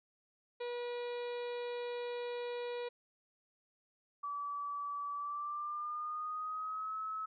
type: harmonic tone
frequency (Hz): 483.6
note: B4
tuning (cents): -36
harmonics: 1 / 2 / 3 / 4 / 5 / 6 / 7 / 8 / 9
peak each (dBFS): -38 / -48 / -56 / -55 / -53 / -61 / -60 / -55 / -63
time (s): 0.6-2.89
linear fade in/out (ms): 10
type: tone with pitch glide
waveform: sine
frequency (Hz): 1151 to 1292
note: D6 to E6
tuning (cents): -35 to -35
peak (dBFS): -37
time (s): 4.23-7.26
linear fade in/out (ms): 10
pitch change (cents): +200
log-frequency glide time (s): 5.14-6.96
effects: none